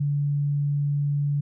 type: tone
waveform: sine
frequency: 144 Hz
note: D3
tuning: 34 cents flat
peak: -21 dBFS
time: 0-1.41 s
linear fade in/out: 10 ms
effects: none